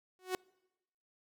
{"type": "tone with exponential growth", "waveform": "sawtooth", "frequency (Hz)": 370, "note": "F#4", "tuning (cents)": 0, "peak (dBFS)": -26, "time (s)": [0.19, 0.35], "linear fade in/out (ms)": 0, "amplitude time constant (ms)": 34, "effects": ["noise-tail reverb RT60 1.0 s tail -26 dB re dry"]}